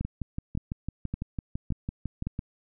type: two click trains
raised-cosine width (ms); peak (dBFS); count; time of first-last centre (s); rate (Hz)
5; -19 / -18; 15 / 5; 0.05-2.391 / 0.01-2.27; 5.98 / 1.77
effects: none